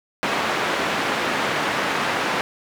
white band-pass noise, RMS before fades -23 dBFS, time 0.23-2.41 s, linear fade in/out 0 ms, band 170 to 1900 Hz, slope 12 dB/octave, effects none

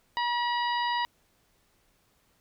harmonic tone with a mistuned harmonic, 960 Hz, B5, 49 cents flat, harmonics 1 / 2 / 3 / 4 / 5, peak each -27 / -33 / -37 / -39 / -41 dBFS, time 0.17-1.05 s, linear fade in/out 0 ms, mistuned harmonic 3, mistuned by +20 cents, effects pink hiss -68 dBFS RMS until 2.4 s

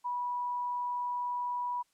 sine tone, 978 Hz, B5, 17 cents flat, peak -31 dBFS, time 0.04-1.83 s, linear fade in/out 20 ms, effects white hiss -73 dBFS RMS until 1.93 s + low-pass 10000 Hz 12 dB/octave

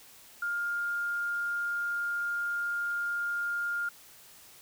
sine tone, 1408 Hz, F6, 14 cents sharp, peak -29 dBFS, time 0.42-3.89 s, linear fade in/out 5 ms, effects white hiss -54 dBFS RMS until 4.61 s

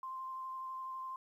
sine tone with vibrato, 1046.5 Hz, C6, in tune, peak -40 dBFS, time 0.03-1.16 s, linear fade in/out 2 ms, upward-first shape sine, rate 12 Hz, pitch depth 10 cents each way, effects 12-bit

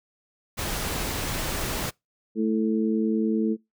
pink noise, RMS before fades -29 dBFS, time 0.57-1.91 s, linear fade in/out 20 ms
harmonic tone, 110 Hz, A2, in tune, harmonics 2 / 3 / 4, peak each -23 / -27 / -29 dBFS, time 2.35-3.57 s, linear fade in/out 50 ms
effects noise-tail reverb RT60 0.2 s tail -26 dB re dry

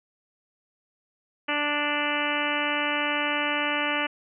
harmonic tone, 293.7 Hz, D4, in tune, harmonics 1 / 2 / 3 / 4 / 5 / 6 / 7 / 8 / 9 / 10, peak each -33 / -33 / -33 / -33 / -33 / -33 / -33 / -33 / -33 / -33 dBFS, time 1.48-4.07 s, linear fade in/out 10 ms, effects none

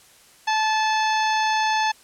harmonic tone with a mistuned harmonic, 870 Hz, A5, 20 cents flat, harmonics 1 / 2 / 3 / 4 / 5 / 6 / 7, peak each -20 / -26 / -30 / -32 / -34 / -36 / -37 dBFS, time 0.47-1.92 s, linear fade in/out 10 ms, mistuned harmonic 7, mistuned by +67 cents, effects white hiss -52 dBFS RMS until 2.03 s + low-pass 11000 Hz 12 dB/octave

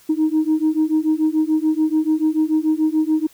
sine beating tone pair, 309.1 / 316 Hz, D#4 / D#4, -11 / +27 cents, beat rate 6.9 Hz, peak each -17 dBFS, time 0.09-3.27 s, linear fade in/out 10 ms, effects tanh soft clip ceiling -10 dBFS + white hiss -51 dBFS RMS until 3.33 s

